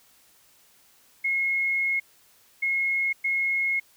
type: tone bursts at uneven times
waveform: sine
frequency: 2164 Hz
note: C#7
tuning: 42 cents flat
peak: -22 dBFS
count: 3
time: 1.24-2 / 2.62-3.13 / 3.24-3.8 s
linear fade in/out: 10 ms
effects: white hiss -59 dBFS RMS until 3.96 s